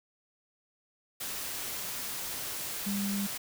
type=tone in noise; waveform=sine; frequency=200.2 Hz; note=G3; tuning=37 cents sharp; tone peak=-30 dBFS; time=2.86-3.27 s; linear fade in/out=10 ms; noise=white; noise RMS=-37 dBFS; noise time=1.2-3.38 s; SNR=+4 dB; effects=none